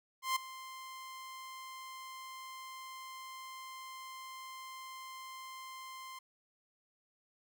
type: tone with ADSR envelope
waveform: sawtooth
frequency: 1046.5 Hz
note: C6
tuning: in tune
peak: -25 dBFS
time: 0.22-6.19 s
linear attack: 140 ms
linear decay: 8 ms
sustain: -17 dB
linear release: 6 ms
effects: none